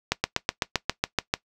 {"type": "slowing click train", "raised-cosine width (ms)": 0.2, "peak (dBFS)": -4, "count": 10, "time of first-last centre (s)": [0.12, 1.339], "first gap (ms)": 120, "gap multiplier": 1.03, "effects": ["noise-tail reverb RT60 0.1 s tail -19 dB re dry"]}